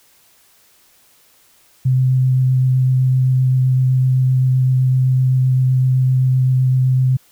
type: tone with vibrato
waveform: sine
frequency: 129.2 Hz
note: C3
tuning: 21 cents flat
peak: -11 dBFS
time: 1.85-7.17 s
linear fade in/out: 10 ms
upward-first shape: sine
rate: 7.8 Hz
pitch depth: 10 cents each way
effects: white hiss -53 dBFS RMS until 7.31 s